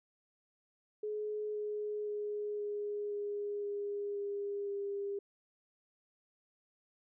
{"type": "tone with pitch steps", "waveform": "sine", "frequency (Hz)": [423, 419.8, 416.7, 413.6, 410.5, 407.4, 404.4, 401.3], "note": ["G#4", "G#4", "G#4", "G#4", "G#4", "G#4", "G#4", "G4"], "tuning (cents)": [32, 19, 6, -7, -20, -33, -46, 41], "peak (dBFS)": -35, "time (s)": [1.03, 5.19], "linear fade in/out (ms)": 5, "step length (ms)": 520, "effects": []}